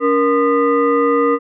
sine tone with frequency modulation, 471 Hz, A#4, 18 cents sharp, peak -11 dBFS, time 0-1.39 s, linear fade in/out 50 ms, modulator 754 Hz, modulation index 1.1, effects none

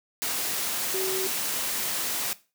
sine tone in noise, 378.7 Hz, F#4, 40 cents sharp, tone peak -28 dBFS, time 0.94-1.27 s, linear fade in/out 0 ms, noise white, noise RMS -29 dBFS, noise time 0.22-2.33 s, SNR -2 dB, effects noise-tail reverb RT60 0.3 s tail -17 dB re dry + high-pass 150 Hz 12 dB/octave

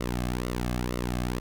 sawtooth tone with flanger, 61.1 Hz, B1, 18 cents flat, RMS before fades -30 dBFS, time 0-1.4 s, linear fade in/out 10 ms, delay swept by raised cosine 1.2 to 2.16 ms, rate 2.1 Hz, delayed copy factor -0.75, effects none

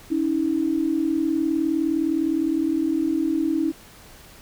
sine tone pair together, 282.9 / 322.5 Hz, C#4 / E4, +35 / -38 cents, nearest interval major second, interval 227 cents, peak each -24 / -21 dBFS, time 0.1-3.72 s, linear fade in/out 20 ms, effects pink hiss -47 dBFS RMS until 4.41 s

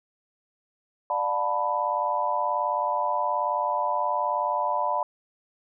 sine chord, B half-diminished seventh, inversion first, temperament just, 592.7 / 711.2 / 889 / 987.8 Hz, D5 / F5 / A5 / B5, +16 / +31 / +18 / 0 cents, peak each -30 / -31 / -29 / -26 dBFS, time 1.1-5.03 s, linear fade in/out 2 ms, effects none

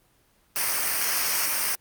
white noise with comb filter, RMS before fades -25 dBFS, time 0.56-1.75 s, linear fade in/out 0 ms, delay 0.27 ms, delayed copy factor -0.65, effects pink hiss -63 dBFS RMS until 1.8 s + Opus 24 kbps

